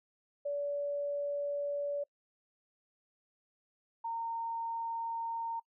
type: tone pair in turn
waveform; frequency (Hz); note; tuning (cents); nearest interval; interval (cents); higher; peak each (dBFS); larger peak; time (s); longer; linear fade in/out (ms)
sine; 574 / 918.3; D5 / A#5; -40 / -26; minor sixth; 814; second; -32 / -34; first; 0.45-2.04 / 4.04-5.6; first; 10
effects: noise-tail reverb RT60 0.1 s tail -24 dB re dry